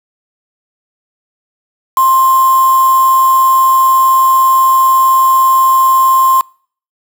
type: tone with quantisation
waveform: sine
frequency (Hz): 1053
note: C6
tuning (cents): +11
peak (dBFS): -6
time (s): 1.97-6.41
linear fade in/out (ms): 2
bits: 3
effects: noise-tail reverb RT60 0.5 s tail -26 dB re dry